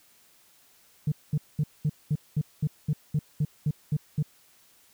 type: tone bursts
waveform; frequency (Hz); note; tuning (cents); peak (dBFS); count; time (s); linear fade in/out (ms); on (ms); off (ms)
sine; 150.1; D3; +38; -20; 13; 1.07-4.227; 5; 49; 210
effects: tanh soft clip ceiling -19 dBFS + white hiss -60 dBFS RMS until 4.93 s